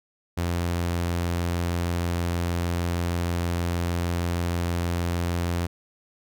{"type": "tone", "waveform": "sawtooth", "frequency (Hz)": 86.4, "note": "F2", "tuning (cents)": -18, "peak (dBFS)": -20, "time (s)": [0.37, 5.67], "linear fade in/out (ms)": 10, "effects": []}